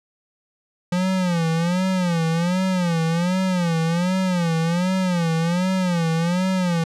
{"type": "tone with vibrato", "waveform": "square", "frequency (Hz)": 175, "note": "F3", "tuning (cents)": 4, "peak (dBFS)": -19, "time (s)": [0.92, 6.84], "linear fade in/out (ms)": 5, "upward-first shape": "sine", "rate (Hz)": 1.3, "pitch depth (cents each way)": 130, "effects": ["low-pass 8000 Hz 12 dB/octave"]}